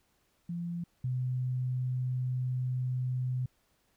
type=tone pair in turn; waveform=sine; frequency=172 / 126.93 Hz; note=F3 / B2; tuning=-26 / +48 cents; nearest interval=perfect fourth; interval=526 cents; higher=first; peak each=-33 / -29 dBFS; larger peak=second; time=0.49-0.84 / 1.04-3.46 s; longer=second; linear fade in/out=5 ms; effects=pink hiss -72 dBFS RMS until 3.96 s